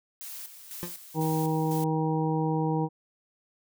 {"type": "noise with tremolo", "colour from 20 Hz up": "blue", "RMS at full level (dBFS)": -40, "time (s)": [0.21, 1.84], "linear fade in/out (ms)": 0, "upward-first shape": "square", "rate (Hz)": 2, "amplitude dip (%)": 60}
{"type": "tone with exponential decay", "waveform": "25% pulse", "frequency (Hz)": 174.9, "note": "F3", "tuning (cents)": 3, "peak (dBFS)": -26, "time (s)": [0.83, 0.97], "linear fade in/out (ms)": 0, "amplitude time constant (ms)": 30}
{"type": "harmonic tone", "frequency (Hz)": 158.1, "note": "D#3", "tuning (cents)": 28, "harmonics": [1, 2, 3, 5, 6], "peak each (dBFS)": [-27, -30, -32, -34, -35], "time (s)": [1.14, 2.89], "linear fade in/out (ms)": 50}
{"effects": []}